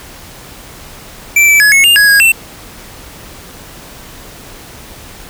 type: tone with pitch steps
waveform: square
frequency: 2337 / 2316 / 1692 / 2190 / 2808 / 1666 / 1642 / 2688 Hz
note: D7 / D7 / G#6 / C#7 / F7 / G#6 / G#6 / E7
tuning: -9 / -25 / +32 / -22 / +9 / +5 / -20 / +33 cents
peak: -5 dBFS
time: 1.36-2.32 s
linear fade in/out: 5 ms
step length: 120 ms
effects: pink hiss -33 dBFS RMS until 5.29 s